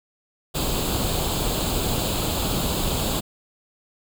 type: noise with comb filter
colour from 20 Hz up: pink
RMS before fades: -24 dBFS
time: 0.54-3.21 s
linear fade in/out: 20 ms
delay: 0.26 ms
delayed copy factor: +0.7
effects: none